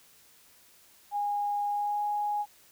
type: tone with pitch glide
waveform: sine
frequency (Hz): 820 to 829.5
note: G#5 to G#5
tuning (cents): -22 to -2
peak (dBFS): -27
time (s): 1.11-2.46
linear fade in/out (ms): 50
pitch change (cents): +20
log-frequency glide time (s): 1.68-2.03
effects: white hiss -59 dBFS RMS until 2.71 s